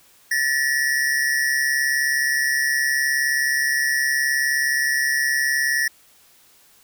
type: tone pair together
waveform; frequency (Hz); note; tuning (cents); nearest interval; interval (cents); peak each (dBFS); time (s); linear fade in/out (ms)
square; 1762.8 / 1902; A6 / A#6; +3 / +34; minor second; 131; -22; 0.31-5.88; 5
effects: white hiss -54 dBFS RMS until 6.83 s